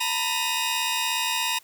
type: tone cluster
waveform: sawtooth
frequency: 909 / 986 / 2510 / 2820 / 3734 Hz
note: A#5 / B5 / D#7 / F7 / A#7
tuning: -44 / -3 / +15 / +16 / +2 cents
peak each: -27 dBFS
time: 0-1.59 s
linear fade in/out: 10 ms
effects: white hiss -55 dBFS RMS until 1.63 s